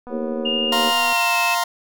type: click train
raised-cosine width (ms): 1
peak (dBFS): -24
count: 261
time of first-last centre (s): 0.07-1.127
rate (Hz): 246
type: harmonic tone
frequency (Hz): 77.78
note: D#2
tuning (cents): 0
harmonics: 3 / 4 / 5 / 6 / 7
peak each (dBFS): -26 / -34 / -30 / -31 / -28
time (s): 0.09-0.93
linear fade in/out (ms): 50
type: tone with pitch glide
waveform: sine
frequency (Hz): 2827 to 2622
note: F7 to E7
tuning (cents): +20 to -10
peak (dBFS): -20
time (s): 0.45-1.55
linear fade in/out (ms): 10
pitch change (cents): -130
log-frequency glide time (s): 0.92-1.36
type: chord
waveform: sawtooth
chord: F suspended fourth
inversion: none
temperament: just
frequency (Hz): 698.5 / 931.3 / 1047.7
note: F5 / Bb5 / C6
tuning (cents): 0 / -2 / +2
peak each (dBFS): -19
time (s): 0.72-1.64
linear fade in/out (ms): 5
effects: none